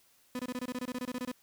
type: tone bursts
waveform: 35% pulse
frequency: 250 Hz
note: B3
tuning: 21 cents sharp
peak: -32 dBFS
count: 15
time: 0.35-1.316 s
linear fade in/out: 2 ms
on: 42 ms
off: 24 ms
effects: white hiss -66 dBFS RMS until 1.42 s